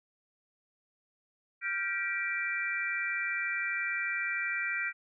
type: chord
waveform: sine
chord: G dominant seventh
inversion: third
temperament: equal with one note detuned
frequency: 1396.9 / 1568 / 1934.9 / 2349 Hz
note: F6 / G6 / B6 / D7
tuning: 0 / 0 / -36 / 0 cents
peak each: -38 / -37 / -35 / -34 dBFS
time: 1.61-4.93 s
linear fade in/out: 50 ms
effects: none